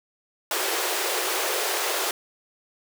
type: high-pass noise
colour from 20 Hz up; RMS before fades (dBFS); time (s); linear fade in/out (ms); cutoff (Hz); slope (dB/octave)
pink; -26; 0.51-2.11; 2; 340; 96
effects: none